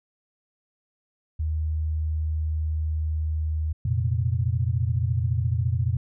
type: tone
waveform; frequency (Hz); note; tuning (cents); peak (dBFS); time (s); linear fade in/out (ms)
sine; 78; D#2; +5; -23; 1.39-3.73; 10
type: chord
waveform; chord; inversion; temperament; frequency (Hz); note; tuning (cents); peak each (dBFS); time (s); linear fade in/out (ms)
sine; F suspended fourth; none; equal; 87.31 / 116.54 / 130.81; F2 / Bb2 / C3; 0 / 0 / 0; -25 / -24 / -29; 3.85-5.97; 5
effects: none